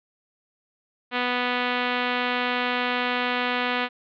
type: tone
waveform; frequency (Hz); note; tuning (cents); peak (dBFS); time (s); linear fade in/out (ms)
5% pulse; 246.9; B3; 0; -11; 1.11-3.89; 50
effects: resampled to 11025 Hz